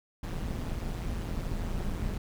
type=noise with amplitude modulation; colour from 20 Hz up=brown; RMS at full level=-30 dBFS; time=0.23-2.18 s; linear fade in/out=5 ms; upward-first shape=sine; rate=170 Hz; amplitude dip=70%; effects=none

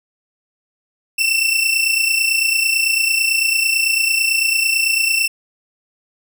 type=tone pair together; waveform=sawtooth; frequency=2671 / 2700 Hz; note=E7 / E7; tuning=+22 / +41 cents; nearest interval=unison; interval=19 cents; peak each=-14 dBFS; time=1.18-5.28 s; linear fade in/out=10 ms; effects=none

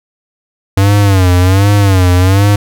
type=tone with vibrato; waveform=square; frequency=95.7 Hz; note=G2; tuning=41 cents flat; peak=-6 dBFS; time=0.77-2.56 s; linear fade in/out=5 ms; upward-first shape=sine; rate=1.3 Hz; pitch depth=120 cents each way; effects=none

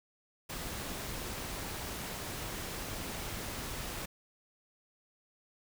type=noise; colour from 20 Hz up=pink; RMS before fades=-40 dBFS; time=0.49-4.06 s; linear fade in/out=10 ms; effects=none

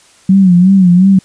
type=tone with vibrato; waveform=sine; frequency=185 Hz; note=F#3; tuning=in tune; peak=-3 dBFS; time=0.29-1.19 s; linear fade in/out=5 ms; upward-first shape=sine; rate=2.8 Hz; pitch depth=100 cents each way; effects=white hiss -45 dBFS RMS until 1.24 s + resampled to 22050 Hz

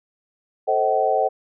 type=chord; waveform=sine; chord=A diminished seventh; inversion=none; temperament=just; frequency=440 / 528 / 633.6 / 760.3 Hz; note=A4 / C5 / Eb5 / Gb5; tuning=0 / +16 / +31 / +47 cents; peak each=-24 / -23 / -23 / -20 dBFS; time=0.67-1.29 s; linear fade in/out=20 ms; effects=none

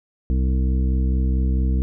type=harmonic tone; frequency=64.5 Hz; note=C2; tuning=24 cents flat; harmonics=1 / 2 / 3 / 4 / 5 / 7; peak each=-17 / -29 / -28 / -32 / -34 / -39 dBFS; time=0.3-1.82 s; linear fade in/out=0 ms; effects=none

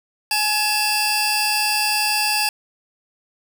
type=tone cluster; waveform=sawtooth; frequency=845 / 2675 / 4761 Hz; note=G#5 / E7 / D8; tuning=+30 / +25 / +23 cents; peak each=-19 dBFS; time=0.31-2.49 s; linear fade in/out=2 ms; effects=none

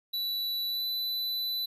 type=tone with pitch glide; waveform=square; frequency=3951 to 3990 Hz; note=B7 to B7; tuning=0 to +17 cents; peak=-30 dBFS; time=0.13-1.66 s; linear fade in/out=10 ms; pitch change=+17 cents; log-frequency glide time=0.68-0.85 s; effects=none

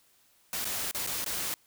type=noise with dropouts; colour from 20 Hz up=white; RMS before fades=-33 dBFS; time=0.53-1.54 s; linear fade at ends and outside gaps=1 ms; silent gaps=0.645-0.652 / 0.912-0.947 / 1.065-1.072 / 1.244-1.262 s; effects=white hiss -65 dBFS RMS until 1.66 s

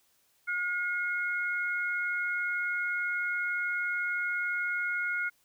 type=tone pair together; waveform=sine; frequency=1432.7 / 2159 Hz; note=F6 / C#7; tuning=+44 / -46 cents; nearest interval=perfect fifth; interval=710 cents; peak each=-30 / -33 dBFS; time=0.47-5.3 s; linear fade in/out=20 ms; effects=white hiss -69 dBFS RMS until 5.44 s

